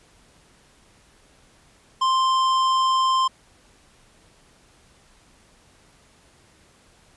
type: tone with hard clipping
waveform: triangle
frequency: 1046.5 Hz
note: C6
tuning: in tune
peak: -19 dBFS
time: 2.01-3.28 s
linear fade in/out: 10 ms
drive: 15 dB
effects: pink hiss -56 dBFS RMS until 7.16 s + resampled to 24000 Hz